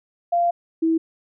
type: tone pair in turn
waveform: sine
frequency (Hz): 692 / 325.3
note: F5 / E4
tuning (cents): -16 / -23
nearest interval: octave + minor second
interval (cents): 1307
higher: first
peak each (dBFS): -16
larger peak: neither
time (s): 0.32-0.51 / 0.82-0.98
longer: first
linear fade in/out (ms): 10
effects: none